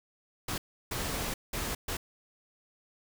pink noise bursts at uneven times, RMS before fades -34 dBFS, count 4, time 0.48-0.58 / 0.91-1.34 / 1.53-1.75 / 1.88-1.97 s, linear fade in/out 5 ms, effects none

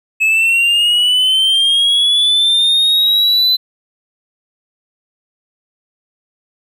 triangle linear sweep, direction up, 2582 to 4036 Hz, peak -8 dBFS, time 0.2-3.57 s, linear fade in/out 20 ms, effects none

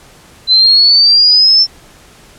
sine exponential sweep, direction up, 4020 to 5380 Hz, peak -4 dBFS, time 0.47-1.67 s, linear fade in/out 50 ms, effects pink hiss -41 dBFS RMS until 2.38 s + low-pass 11000 Hz 12 dB/octave

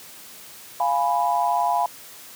sine chord, F diminished, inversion none, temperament equal, 698.5 / 830.6 / 987.8 Hz, F5 / Ab5 / Cb6, 0 / 0 / 0 cents, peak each -23 dBFS, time 0.8-1.86 s, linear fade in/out 2 ms, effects white hiss -43 dBFS RMS until 2.35 s + high-pass 100 Hz 12 dB/octave

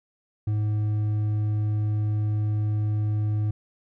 triangle tone with hard clipping, 106 Hz, G#2, 36 cents sharp, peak -23 dBFS, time 0.47-3.51 s, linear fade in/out 5 ms, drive 7 dB, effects none

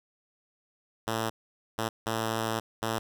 5% pulse tone bursts at uneven times, 111.9 Hz, A2, 30 cents sharp, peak -17 dBFS, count 4, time 1.07-1.3 / 1.78-1.89 / 2.06-2.6 / 2.82-2.99 s, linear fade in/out 10 ms, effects none

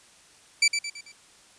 20% pulse tone with echo, 2324 Hz, D7, 19 cents flat, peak -12 dBFS, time 0.62-0.68 s, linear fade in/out 5 ms, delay 110 ms, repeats 4, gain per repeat -7 dB, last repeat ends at 1.12 s, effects white hiss -55 dBFS RMS until 1.58 s + resampled to 22050 Hz

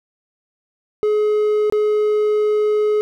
triangle tone with dropouts, 423.1 Hz, G#4, 32 cents sharp, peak -12 dBFS, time 1.03-3.01 s, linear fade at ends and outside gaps 0 ms, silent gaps 1.699-1.724 s, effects none

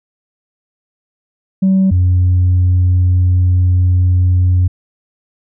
sine tone pair in turn, 190.8 / 90.46 Hz, G3 / F#2, -47 / -39 cents, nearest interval octave + minor second, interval 1292 cents, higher first, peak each -6 dBFS, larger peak neither, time 1.62-1.91 / 1.91-4.68 s, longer second, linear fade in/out 10 ms, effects tanh soft clip ceiling -6 dBFS

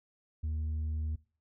sine tone with tanh clipping, 77.78 Hz, D#2, in tune, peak -32 dBFS, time 0.43-1.16 s, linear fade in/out 10 ms, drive 3 dB, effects noise-tail reverb RT60 0.4 s tail -21 dB re dry

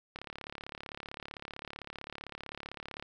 click train, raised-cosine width 0.3 ms, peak -25 dBFS, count 103, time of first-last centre 0.16-3.025 s, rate 35.6 Hz, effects none

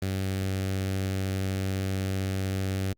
sawtooth tone with notch filter, 95.8 Hz, G2, 39 cents flat, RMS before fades -29 dBFS, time 0.02-2.93 s, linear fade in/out 5 ms, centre 990 Hz, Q 1.4, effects Opus 32 kbps

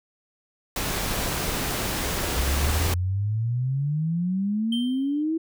pink noise, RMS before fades -27 dBFS, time 0.76-2.94 s, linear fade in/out 2 ms
sine exponential sweep, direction up, 63.5 to 330 Hz, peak -22 dBFS, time 2.36-5.38 s, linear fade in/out 10 ms
triangle tone with exponential decay, 3136 Hz, G7, in tune, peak -25 dBFS, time 4.72-5.23 s, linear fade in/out 5 ms, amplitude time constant 110 ms
effects none

